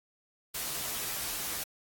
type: noise with comb filter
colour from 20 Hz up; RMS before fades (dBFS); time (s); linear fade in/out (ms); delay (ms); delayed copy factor
white; -35; 0.54-1.64; 10; 11; -0.6
effects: AAC 64 kbps